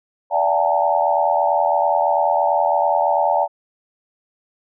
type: tone cluster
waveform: sine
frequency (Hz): 582 / 674 / 757 / 843 / 912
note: D5 / E5 / F#5 / G#5 / A#5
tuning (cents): -16 / +38 / +39 / +26 / -38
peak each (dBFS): -21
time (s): 0.3-3.48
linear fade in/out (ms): 50
effects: none